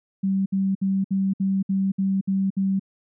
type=tone bursts; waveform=sine; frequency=193.3 Hz; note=G3; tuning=24 cents flat; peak=-19 dBFS; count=9; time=0.23-2.796 s; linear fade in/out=10 ms; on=230 ms; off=62 ms; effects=none